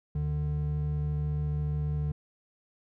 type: tone pair together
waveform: triangle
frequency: 74.5 / 149 Hz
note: D2 / D3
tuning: +25 / +25 cents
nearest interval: octave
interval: 1200 cents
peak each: -30 / -27 dBFS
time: 0.15-2.12 s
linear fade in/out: 5 ms
effects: none